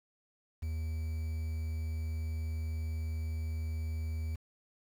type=tone with quantisation; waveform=triangle; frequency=79.7 Hz; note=D#2; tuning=42 cents sharp; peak=-31 dBFS; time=0.62-4.36 s; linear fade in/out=10 ms; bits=9; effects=none